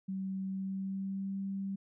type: tone with pitch glide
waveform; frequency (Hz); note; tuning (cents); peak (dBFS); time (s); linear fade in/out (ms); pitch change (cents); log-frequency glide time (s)
sine; 191.3 to 195.21; G3 to G3; -42 to -7; -34; 0.08-1.76; 10; +35; 0.46-1.39
effects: none